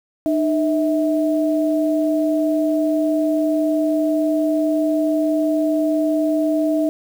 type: tone pair together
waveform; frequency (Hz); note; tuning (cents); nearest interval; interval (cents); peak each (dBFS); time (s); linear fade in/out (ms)
sine; 305.3 / 647; D#4 / E5; -33 / -32; octave + minor second; 1301; -17 / -20; 0.26-6.89; 0
effects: 7-bit